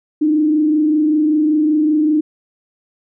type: tone with frequency modulation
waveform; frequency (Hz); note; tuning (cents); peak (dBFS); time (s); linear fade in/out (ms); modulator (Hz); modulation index
sine; 305.5; D#4; -32; -11; 0.21-2.21; 10; 25.2; 0.44
effects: none